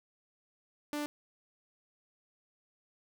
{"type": "tone", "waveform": "sawtooth", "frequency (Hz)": 295, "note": "D4", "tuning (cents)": 8, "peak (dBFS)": -30, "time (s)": [0.93, 1.06], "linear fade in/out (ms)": 0, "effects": []}